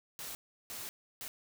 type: noise bursts at uneven times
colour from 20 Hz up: white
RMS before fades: -43 dBFS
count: 3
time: 0.19-0.35 / 0.7-0.89 / 1.21-1.28 s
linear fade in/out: 0 ms
effects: none